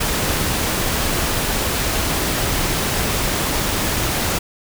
pink noise, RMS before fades -20 dBFS, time 0-4.39 s, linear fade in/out 10 ms, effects none

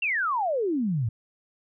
sine exponential sweep, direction down, 2805 to 103.83 Hz, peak -23 dBFS, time 0.02-1.09 s, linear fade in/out 5 ms, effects none

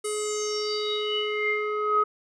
square tone with low-pass filter sweep, 422.3 Hz, G#4, 29 cents sharp, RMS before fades -27 dBFS, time 0.04-2.04 s, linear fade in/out 10 ms, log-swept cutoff 9500 to 1200 Hz, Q 8.9, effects none

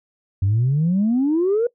sine exponential sweep, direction up, 93 to 490.6 Hz, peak -14 dBFS, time 0.42-1.67 s, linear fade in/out 5 ms, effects noise-tail reverb RT60 0.1 s tail -21 dB re dry + tanh soft clip ceiling -12 dBFS

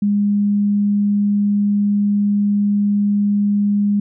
sine tone, 204.3 Hz, G#3, 28 cents flat, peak -13 dBFS, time 0.02-4 s, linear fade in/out 5 ms, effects none

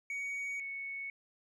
triangle / sine tone pair in turn, 2244 / 2214 Hz, C#7 / C#7, +21 / -3 cents, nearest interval unison, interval 24 cents, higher first, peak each -34 / -38 dBFS, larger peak first, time 0.1-0.6 / 0.6-1.1 s, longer neither, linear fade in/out 2 ms, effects resampled to 24000 Hz

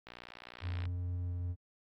click train, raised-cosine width 0.3 ms, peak -31 dBFS, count 48, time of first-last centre 0.07-0.855 s, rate 59.9 Hz
triangle tone with pitch glide, 88.9 to 88.34 Hz, F2 to F2, +31 to +20 cents, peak -32 dBFS, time 0.61-1.56 s, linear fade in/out 50 ms, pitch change -11 cents, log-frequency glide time 1.19-1.34 s
effects AAC 48 kbps

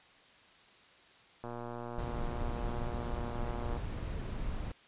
click train, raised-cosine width 1 ms, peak -28 dBFS, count 278, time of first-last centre 1.44-3.768 s, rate 119 Hz
brown noise, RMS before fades -37 dBFS, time 1.98-4.72 s, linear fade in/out 5 ms
effects white hiss -60 dBFS RMS until 4.87 s + resampled to 8000 Hz

